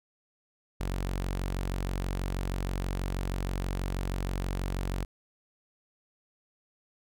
sawtooth tone, 46.25 Hz, F#1, in tune, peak -26 dBFS, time 0.8-5.05 s, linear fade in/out 10 ms, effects none

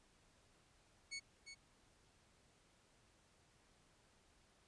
20% pulse tone with echo, 2217 Hz, C#7, in tune, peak -39 dBFS, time 1.11-1.2 s, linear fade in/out 20 ms, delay 350 ms, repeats 1, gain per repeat -8 dB, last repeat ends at 1.55 s, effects pink hiss -72 dBFS RMS until 4.67 s + resampled to 22050 Hz

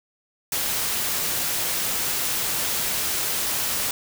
white noise, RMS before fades -25 dBFS, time 0.52-3.91 s, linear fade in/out 2 ms, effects none

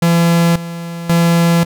45% pulse tone with tremolo, 169.2 Hz, E3, 45 cents sharp, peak -9 dBFS, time 0.02-1.65 s, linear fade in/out 5 ms, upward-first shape square, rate 0.93 Hz, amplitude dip 80%, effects none

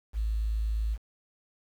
sine tone with quantisation, 54.1 Hz, A1, 29 cents flat, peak -26 dBFS, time 0.13-0.98 s, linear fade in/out 50 ms, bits 9, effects none

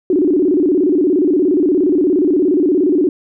sine tone with vibrato, 329.6 Hz, E4, in tune, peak -10 dBFS, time 0.1-3.09 s, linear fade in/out 2 ms, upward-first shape square, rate 17 Hz, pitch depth 200 cents each way, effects none

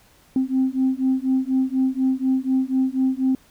sine beating tone pair, 260 / 264.1 Hz, C4 / C4, -11 / +16 cents, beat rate 4.1 Hz, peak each -20 dBFS, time 0.36-3.35 s, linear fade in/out 2 ms, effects tanh soft clip ceiling -12 dBFS + pink hiss -55 dBFS RMS until 3.5 s

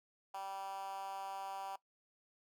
10% pulse tone with high-pass filter, 194.5 Hz, G3, 13 cents flat, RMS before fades -44 dBFS, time 0.34-1.76 s, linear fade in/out 5 ms, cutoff 820 Hz, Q 5.3, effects noise-tail reverb RT60 0.1 s tail -19 dB re dry

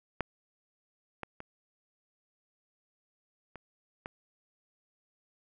clicks, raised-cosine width 0.5 ms, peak -15 / -22 / -27 / -29 / -23 dBFS, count 5, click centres 0.207 / 1.233 / 1.404 / 3.557 / 4.059 s, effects none

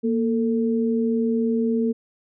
sine tone pair together, 233.1 / 445.8 Hz, A#3 / A4, 0 / +23 cents, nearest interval major seventh, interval 1123 cents, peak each -20 / -24 dBFS, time 0.03-1.93 s, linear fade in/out 20 ms, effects none

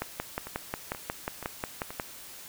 two click trains, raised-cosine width 0.5 ms, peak -15 / -23 dBFS, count 12 / 4, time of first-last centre 0.02-1.998 / 0.47-1.905 s, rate 5.56 / 2.09 Hz, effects white hiss -46 dBFS RMS until 2.48 s

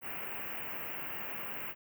white band-stop noise, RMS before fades -40 dBFS, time 0.01-1.75 s, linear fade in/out 50 ms, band 2900 to 15000 Hz, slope 96 dB/octave, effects high-pass 100 Hz 12 dB/octave

